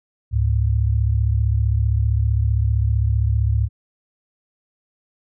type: tone pair together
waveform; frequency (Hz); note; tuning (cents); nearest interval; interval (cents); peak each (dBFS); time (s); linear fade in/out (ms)
sine; 71.01 / 106.4; C#2 / G#2; +42 / +42; perfect fifth; 700; -18; 0.31-3.69; 50
effects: none